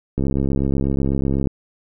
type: click train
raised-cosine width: 3 ms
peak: -8 dBFS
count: 89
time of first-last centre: 0.18-1.472 s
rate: 68.1 Hz
effects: none